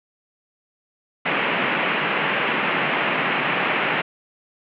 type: band-pass noise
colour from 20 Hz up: white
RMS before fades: -22 dBFS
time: 1.25-4.02 s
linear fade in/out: 10 ms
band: 140 to 2800 Hz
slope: 48 dB/octave
effects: none